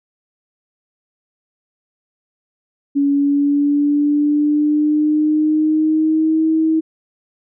sine tone with pitch glide, 282.3 to 318.7 Hz, C#4 to D#4, +32 to +42 cents, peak -12 dBFS, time 2.95-6.81 s, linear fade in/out 20 ms, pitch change +210 cents, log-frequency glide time 3.11-6.46 s, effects none

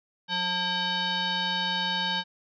sine tone with frequency modulation, 2327 Hz, D7, 17 cents flat, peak -25 dBFS, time 0.28-2.24 s, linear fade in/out 50 ms, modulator 715 Hz, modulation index 2.7, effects none

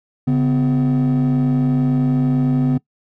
triangle tone pair together, 141.9 / 252.8 Hz, C#3 / B3, +41 / +41 cents, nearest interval minor seventh, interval 1000 cents, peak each -13 dBFS, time 0.27-2.78 s, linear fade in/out 10 ms, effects noise-tail reverb RT60 0.1 s tail -22 dB re dry + tanh soft clip ceiling -9 dBFS

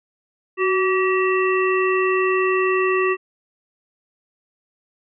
harmonic tone with a mistuned harmonic, 383.7 Hz, G4, 37 cents flat, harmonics 1 / 3 / 5 / 7, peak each -18 / -23 / -25 / -26 dBFS, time 0.57-3.17 s, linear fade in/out 50 ms, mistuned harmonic 1, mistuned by -48 cents, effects none

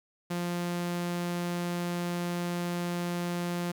sawtooth tone, 174.61 Hz, F3, in tune, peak -26 dBFS, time 0.3-3.72 s, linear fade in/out 10 ms, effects 11-bit

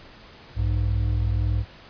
triangle tone pair together, 60.7 / 102.08 Hz, B1 / G#2, -29 / -29 cents, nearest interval major sixth, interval 900 cents, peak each -21 dBFS, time 0.55-1.65 s, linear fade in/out 50 ms, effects pink hiss -47 dBFS RMS until 1.89 s + resampled to 11025 Hz

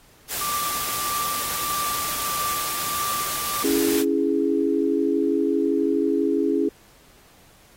white noise, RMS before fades -28 dBFS, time 0.28-4.05 s, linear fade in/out 50 ms
triangle tone with tremolo, 1174.7 Hz, D6, in tune, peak -23 dBFS, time 0.41-3.63 s, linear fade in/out 5 ms, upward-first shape sine, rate 1.6 Hz, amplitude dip 60%
sine chord, C# minor, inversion none, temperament equal, 277.2 / 329.6 / 415.3 Hz, C#4 / E4 / G#4, 0 / 0 / 0 cents, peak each -23 dBFS, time 3.64-6.69 s, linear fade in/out 5 ms
effects pink hiss -54 dBFS RMS until 7.76 s + AAC 48 kbps

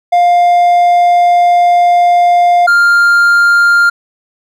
triangle tone pair in turn, 703 / 1399.5 Hz, F5 / F6, +11 / +3 cents, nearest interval octave, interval 1192 cents, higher second, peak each -3 dBFS, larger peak neither, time 0.12-2.67 / 2.67-3.9 s, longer first, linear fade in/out 10 ms, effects none

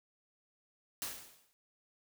white noise with exponential decay, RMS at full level -37 dBFS, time 1.02-1.53 s, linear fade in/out 0 ms, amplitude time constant 110 ms, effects none

